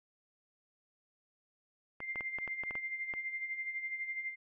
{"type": "tone with tremolo", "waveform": "sine", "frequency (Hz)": 2097, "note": "C7", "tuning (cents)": 3, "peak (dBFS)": -34, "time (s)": [2, 4.36], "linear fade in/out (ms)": 50, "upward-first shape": "sine", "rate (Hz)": 12, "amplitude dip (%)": 60}
{"type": "clicks", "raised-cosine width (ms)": 0.5, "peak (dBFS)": -28, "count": 9, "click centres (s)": [2.004, 2.158, 2.208, 2.386, 2.477, 2.636, 2.709, 2.754, 3.138]}
{"effects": []}